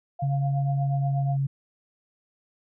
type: tone with tremolo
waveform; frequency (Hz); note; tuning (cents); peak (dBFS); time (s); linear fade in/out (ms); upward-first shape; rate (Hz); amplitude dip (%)
sine; 699; F5; +1; -29; 0.19-1.37; 5; triangle; 8.3; 90
type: tone with pitch glide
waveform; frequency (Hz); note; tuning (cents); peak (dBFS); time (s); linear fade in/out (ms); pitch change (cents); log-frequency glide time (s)
sine; 138.59 to 137.71; C#3 to C#3; 0 to -11; -22; 0.22-1.47; 10; -11; 0.77-1.17
effects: none